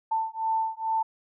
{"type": "beating tone pair", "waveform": "sine", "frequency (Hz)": [889, 891.3], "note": ["A5", "A5"], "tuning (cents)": [18, 22], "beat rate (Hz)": 2.3, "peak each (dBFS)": -28, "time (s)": [0.11, 1.03], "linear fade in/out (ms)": 10, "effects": []}